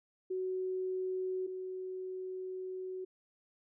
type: tone pair in turn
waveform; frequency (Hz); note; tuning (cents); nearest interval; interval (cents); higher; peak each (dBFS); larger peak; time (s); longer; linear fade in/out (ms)
sine; 372.5 / 372.5; F#4 / F#4; +12 / +12; unison; 0; neither; -33 / -38; first; 0.3-1.47 / 1.47-3.05; second; 10
effects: none